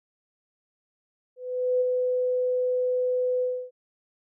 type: tone with ADSR envelope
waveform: sine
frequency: 502 Hz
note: B4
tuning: 28 cents sharp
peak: -19 dBFS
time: 1.36-3.71 s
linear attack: 450 ms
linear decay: 18 ms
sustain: -3 dB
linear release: 290 ms
effects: none

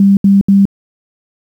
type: tone bursts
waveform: sine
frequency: 197.5 Hz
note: G3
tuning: 13 cents sharp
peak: -4 dBFS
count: 3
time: 0-0.654 s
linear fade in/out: 2 ms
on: 170 ms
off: 72 ms
effects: 7-bit

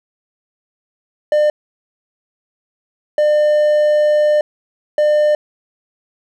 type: tone bursts at uneven times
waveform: triangle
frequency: 600 Hz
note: D5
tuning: 37 cents sharp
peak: -8 dBFS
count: 3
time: 1.32-1.5 / 3.18-4.41 / 4.98-5.35 s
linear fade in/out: 2 ms
effects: none

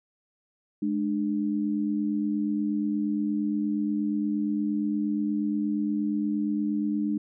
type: tone pair together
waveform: sine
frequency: 210.2 / 298.7 Hz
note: G#3 / D4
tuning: +21 / +29 cents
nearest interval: tritone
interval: 608 cents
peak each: -27 dBFS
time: 0.82-7.18 s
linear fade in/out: 5 ms
effects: none

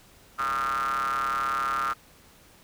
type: ring-modulated tone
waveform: square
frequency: 65.41 Hz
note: C2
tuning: in tune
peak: -23 dBFS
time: 0.38-1.94 s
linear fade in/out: 20 ms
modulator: 1290 Hz
effects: pink hiss -55 dBFS RMS until 2.63 s

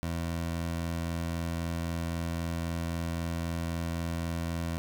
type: tone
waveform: 20% pulse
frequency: 83.8 Hz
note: E2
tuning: 29 cents sharp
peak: -26 dBFS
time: 0.03-4.78 s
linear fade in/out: 0 ms
effects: none

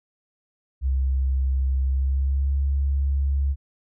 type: tone with pitch glide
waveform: sine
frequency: 66.2 to 69.17 Hz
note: C2 to C#2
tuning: +21 to -3 cents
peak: -19 dBFS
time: 0.81-3.56 s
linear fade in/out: 50 ms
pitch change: +76 cents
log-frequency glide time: 1.86-2.55 s
effects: none

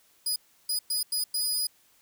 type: tone bursts at uneven times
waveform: 20% pulse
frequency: 4954 Hz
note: D#8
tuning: 8 cents flat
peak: -20 dBFS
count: 5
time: 0.26-0.36 / 0.69-0.79 / 0.9-1.03 / 1.12-1.24 / 1.34-1.67 s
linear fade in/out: 5 ms
effects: white hiss -63 dBFS RMS until 2.01 s

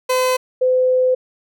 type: tone pair in turn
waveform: 30% pulse / sine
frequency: 510 / 510 Hz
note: C5 / C5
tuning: -44 / -44 cents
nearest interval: unison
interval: 0 cents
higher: neither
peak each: -12 dBFS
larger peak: neither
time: 0.09-0.37 / 0.61-1.15 s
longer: second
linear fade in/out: 10 ms
effects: none

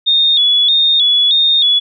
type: tone with vibrato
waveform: sine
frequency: 3534 Hz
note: A7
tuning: 7 cents sharp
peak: -8 dBFS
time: 0.06-1.8 s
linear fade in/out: 20 ms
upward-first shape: square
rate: 1.6 Hz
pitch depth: 66 cents each way
effects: none

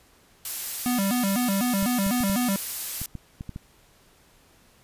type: noise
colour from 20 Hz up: blue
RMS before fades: -30 dBFS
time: 0.45-3.06 s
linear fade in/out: 2 ms
type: tone with vibrato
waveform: square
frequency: 220 Hz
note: A3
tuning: in tune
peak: -23 dBFS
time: 0.86-2.56 s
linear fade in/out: 0 ms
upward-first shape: square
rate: 4 Hz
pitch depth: 200 cents each way
type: clicks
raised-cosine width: 5 ms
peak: -22 dBFS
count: 9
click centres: 1.827 / 2.065 / 2.206 / 2.298 / 3.016 / 3.153 / 3.409 / 3.493 / 3.561 s
effects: pink hiss -58 dBFS RMS until 4.83 s + resampled to 32000 Hz

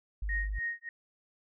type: tone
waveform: sine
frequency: 51 Hz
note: G#1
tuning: 31 cents flat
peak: -31 dBFS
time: 0.22-0.59 s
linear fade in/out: 5 ms
type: tone with tremolo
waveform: sine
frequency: 1864.7 Hz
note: A#6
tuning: in tune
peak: -30 dBFS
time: 0.29-0.89 s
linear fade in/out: 2 ms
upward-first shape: sine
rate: 3.4 Hz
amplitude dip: 100%
effects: none

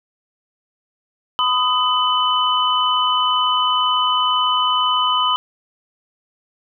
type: tone cluster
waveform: sine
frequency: 1006 / 1248 / 3010 Hz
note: B5 / D#6 / F#7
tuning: +32 / +5 / +29 cents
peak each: -19 dBFS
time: 1.39-5.36 s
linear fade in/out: 0 ms
effects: none

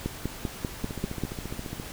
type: two click trains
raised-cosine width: 3 ms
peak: -15 / -21 dBFS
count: 7 / 15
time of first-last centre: 0.06-1.236 / 0.84-1.799 s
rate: 5.1 / 14.6 Hz
effects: pink hiss -41 dBFS RMS until 1.92 s

